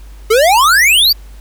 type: exponential sweep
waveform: square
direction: up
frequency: 415.3 to 4838 Hz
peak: -7 dBFS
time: 0.3-1.13 s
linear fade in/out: 10 ms
effects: added 50 Hz sine -31 dBFS peak until 1.4 s + pink hiss -46 dBFS RMS until 1.4 s